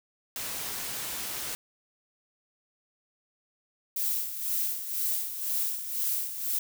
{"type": "noise", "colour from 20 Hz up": "white", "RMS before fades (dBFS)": -35, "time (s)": [0.36, 1.55], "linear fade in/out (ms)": 0}
{"type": "noise with tremolo", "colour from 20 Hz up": "violet", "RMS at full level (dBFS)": -28, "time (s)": [3.96, 6.59], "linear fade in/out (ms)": 5, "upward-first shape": "sine", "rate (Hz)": 2, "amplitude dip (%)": 65}
{"effects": []}